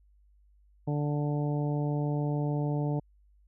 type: harmonic tone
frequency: 146.83 Hz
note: D3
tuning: in tune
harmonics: 1 / 2 / 3 / 4 / 5 / 6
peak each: -28 / -34 / -38 / -40 / -42 / -44 dBFS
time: 0.87-3 s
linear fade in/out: 10 ms
effects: added 50 Hz sine -59 dBFS peak until 3.47 s